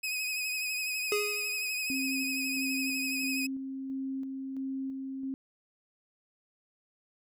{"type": "tone with vibrato", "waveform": "sawtooth", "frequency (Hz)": 2522, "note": "D#7", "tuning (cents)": 23, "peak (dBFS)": -28, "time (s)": [0.03, 3.47], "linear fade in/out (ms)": 10, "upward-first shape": "sine", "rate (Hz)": 12, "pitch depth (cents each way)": 38}
{"type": "tone with exponential decay", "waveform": "square", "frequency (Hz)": 415.3, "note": "G#4", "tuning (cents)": 0, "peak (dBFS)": -26, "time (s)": [1.12, 1.72], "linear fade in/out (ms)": 1, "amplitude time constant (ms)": 130}
{"type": "tone with tremolo", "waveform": "sine", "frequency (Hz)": 267.3, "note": "C4", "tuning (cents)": 37, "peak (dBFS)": -32, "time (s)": [1.9, 5.34], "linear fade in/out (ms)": 0, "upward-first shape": "square", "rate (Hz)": 1.5, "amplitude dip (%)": 30}
{"effects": []}